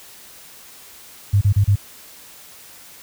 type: tone bursts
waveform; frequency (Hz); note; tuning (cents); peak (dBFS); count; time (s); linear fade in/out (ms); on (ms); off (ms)
sine; 100.5; G2; +44; -11; 4; 1.33-1.758; 10; 83; 32
effects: white hiss -43 dBFS RMS until 3.02 s

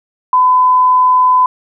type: tone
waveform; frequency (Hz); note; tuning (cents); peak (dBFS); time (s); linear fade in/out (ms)
sine; 1009; B5; +37; -6; 0.33-1.46; 2
effects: none

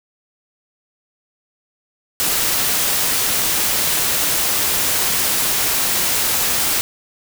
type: noise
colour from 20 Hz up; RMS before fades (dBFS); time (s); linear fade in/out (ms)
white; -18; 2.2-6.81; 0
effects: none

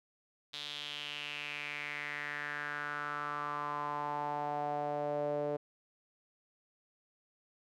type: tone with band-pass filter sweep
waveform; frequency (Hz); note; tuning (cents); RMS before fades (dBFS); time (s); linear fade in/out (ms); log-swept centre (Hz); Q
sawtooth; 146.83; D3; 0; -38; 0.53-5.57; 10; 3700 to 520; 4.7
effects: none

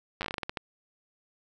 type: slowing click train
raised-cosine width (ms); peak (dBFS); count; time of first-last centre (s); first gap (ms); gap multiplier
0.3; -16; 12; 0.21-0.572; 9; 1.24
effects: none

